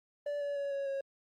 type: tone with pitch steps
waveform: triangle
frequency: 580 / 571.7 / 563.5 / 555.4 / 547.4 Hz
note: D5 / D5 / C#5 / C#5 / C#5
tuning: -22 / -47 / +28 / +3 / -22 cents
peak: -31 dBFS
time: 0.26-1.01 s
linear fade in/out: 5 ms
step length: 150 ms
effects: Opus 32 kbps